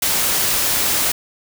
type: noise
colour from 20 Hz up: white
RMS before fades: -18 dBFS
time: 0.02-1.12 s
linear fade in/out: 5 ms
effects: none